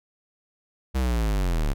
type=linear sweep; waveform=square; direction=down; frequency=67.2 to 33.51 Hz; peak=-22 dBFS; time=0.94-1.74 s; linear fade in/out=20 ms; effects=none